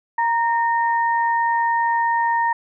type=tone pair together; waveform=sine; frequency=932.3 / 1835.2 Hz; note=A#5 / A#6; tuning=0 / -28 cents; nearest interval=octave; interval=1172 cents; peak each=-17 / -24 dBFS; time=0.18-2.53 s; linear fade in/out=5 ms; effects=none